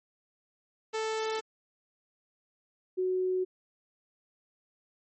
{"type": "tone pair in turn", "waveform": ["sawtooth", "sine"], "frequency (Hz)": [440, 370], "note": ["A4", "F#4"], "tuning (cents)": [0, 0], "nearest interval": "minor third", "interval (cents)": 300, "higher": "first", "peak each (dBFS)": -26, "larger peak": "neither", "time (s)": [[0.93, 1.41], [2.97, 3.45]], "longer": "neither", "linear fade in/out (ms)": 20, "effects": ["MP3 32 kbps"]}